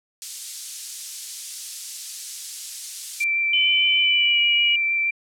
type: high-pass noise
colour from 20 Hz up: white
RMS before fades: -30 dBFS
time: 0.22-3.24 s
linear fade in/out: 0 ms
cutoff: 4800 Hz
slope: 12 dB/octave
type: tone with vibrato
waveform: sine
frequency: 2346 Hz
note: D7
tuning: 2 cents flat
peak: -19 dBFS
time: 3.2-5.11 s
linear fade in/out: 10 ms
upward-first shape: sine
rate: 6.5 Hz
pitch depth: 9 cents each way
type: tone with pitch glide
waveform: sine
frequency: 3029 to 2904 Hz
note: F#7 to F#7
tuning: +40 to -33 cents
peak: -18 dBFS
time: 3.53-4.76 s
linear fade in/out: 5 ms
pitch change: -73 cents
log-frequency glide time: 3.98-4.42 s
effects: low-pass 9000 Hz 12 dB/octave